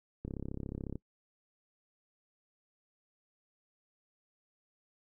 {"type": "click train", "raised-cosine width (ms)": 3, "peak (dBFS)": -26, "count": 25, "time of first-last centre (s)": [0.25, 0.956], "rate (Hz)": 34, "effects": ["noise-tail reverb RT60 0.1 s tail -23 dB re dry"]}